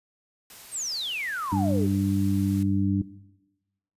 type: noise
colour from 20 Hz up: white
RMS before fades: -46 dBFS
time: 0.5-2.63 s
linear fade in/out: 2 ms
type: exponential sweep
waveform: sine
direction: down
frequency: 8870 to 351.4 Hz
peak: -28 dBFS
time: 0.71-1.89 s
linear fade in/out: 50 ms
type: harmonic tone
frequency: 98 Hz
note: G2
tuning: in tune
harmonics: 1 / 2 / 3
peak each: -26 / -26 / -26 dBFS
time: 1.52-3.02 s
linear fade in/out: 5 ms
effects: noise-tail reverb RT60 1.0 s tail -17 dB re dry + resampled to 32000 Hz